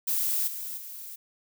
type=noise with level steps; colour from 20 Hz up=violet; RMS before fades=-27 / -36 / -41 dBFS; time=0.07-1.16 s; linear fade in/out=10 ms; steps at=0.47 / 0.77 s; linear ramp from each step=10 ms; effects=none

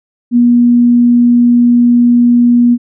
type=tone; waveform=sine; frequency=240.6 Hz; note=B3; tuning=45 cents flat; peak=-4 dBFS; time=0.31-2.78 s; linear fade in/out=50 ms; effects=none

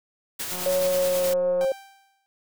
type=noise with tremolo; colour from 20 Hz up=white; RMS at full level=-30 dBFS; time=0.39-1.34 s; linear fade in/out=10 ms; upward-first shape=sine; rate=9.4 Hz; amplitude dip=35%
type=click train; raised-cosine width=1 ms; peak=-25 dBFS; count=205; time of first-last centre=0.52-1.647 s; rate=181 Hz
type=tone with pitch glide; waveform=sine; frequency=554.4 to 535.8 Hz; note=C#5 to C5; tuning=0 to +41 cents; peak=-20 dBFS; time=0.66-1.72 s; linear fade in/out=2 ms; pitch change=-59 cents; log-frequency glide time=0.8-1.41 s
type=tone with exponential decay; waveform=sawtooth; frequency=784 Hz; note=G5; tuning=in tune; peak=-28 dBFS; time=1.61-2.26 s; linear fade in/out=0 ms; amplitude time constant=140 ms
effects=none

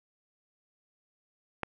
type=click; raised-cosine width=0.5 ms; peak=-16 dBFS; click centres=1.633 s; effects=none

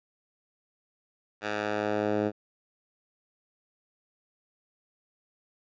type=tone with band-pass filter sweep; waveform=10% pulse; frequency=105 Hz; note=G#2; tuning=19 cents sharp; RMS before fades=-29 dBFS; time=1.41-2.32 s; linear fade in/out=50 ms; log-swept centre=1700 to 370 Hz; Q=0.73; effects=resampled to 16000 Hz

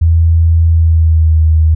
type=tone with pitch glide; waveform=sine; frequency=82.4 to 79.27 Hz; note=E2 to D#2; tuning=0 to +33 cents; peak=-5 dBFS; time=0.01-1.75 s; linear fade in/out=10 ms; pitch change=-67 cents; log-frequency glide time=0.68-1.39 s; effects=none

